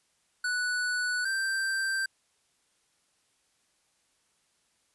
square tone pair in turn, 1480 / 1568 Hz, F#6 / G6, 0 / 0 cents, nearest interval minor second, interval 100 cents, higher second, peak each -28 dBFS, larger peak neither, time 0.44-1.25 / 1.25-2.06 s, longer neither, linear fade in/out 5 ms, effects white hiss -71 dBFS RMS until 4.94 s + resampled to 24000 Hz

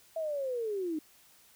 sine linear sweep, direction down, 659 to 298.7 Hz, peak -31 dBFS, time 0.16-0.99 s, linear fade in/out 5 ms, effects white hiss -61 dBFS RMS until 1.55 s

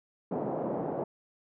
white band-pass noise, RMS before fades -33 dBFS, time 0.31-1.04 s, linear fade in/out 5 ms, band 150 to 690 Hz, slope 24 dB/octave, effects none

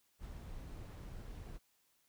brown noise with ADSR envelope, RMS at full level -45 dBFS, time 0.19-1.59 s, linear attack 57 ms, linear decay 16 ms, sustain -3 dB, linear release 29 ms, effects white hiss -75 dBFS RMS until 2.08 s

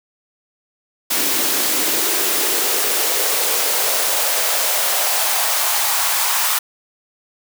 white noise with high-pass filter sweep, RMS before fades -18 dBFS, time 1.1-6.59 s, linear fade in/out 10 ms, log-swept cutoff 270 to 970 Hz, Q 2.4, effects none

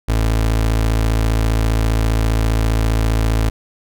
30% pulse tone, 55 Hz, A1, in tune, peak -11 dBFS, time 0.08-3.5 s, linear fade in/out 10 ms, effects none

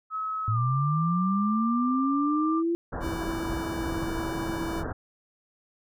sine tone with pitch glide, 1285 to 1185.2 Hz, E6 to D6, -45 to +15 cents, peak -28 dBFS, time 0.1-2.63 s, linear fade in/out 50 ms, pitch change -140 cents, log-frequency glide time 0.5-0.59 s
sine linear sweep, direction up, 105.7 to 343.3 Hz, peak -23 dBFS, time 0.48-2.75 s, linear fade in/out 0 ms
pink low-pass noise, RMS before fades -33 dBFS, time 2.92-4.93 s, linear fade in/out 10 ms, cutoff 1700 Hz, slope 96 dB/octave
square tone, 329.6 Hz, E4, in tune, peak -32 dBFS, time 3-4.84 s, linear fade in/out 50 ms
effects none

